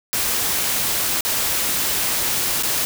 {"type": "noise with dropouts", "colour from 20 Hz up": "white", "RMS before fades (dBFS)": -21, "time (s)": [0.13, 2.85], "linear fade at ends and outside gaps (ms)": 0, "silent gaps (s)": [[1.208, 1.25], [2.625, 2.633]], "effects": []}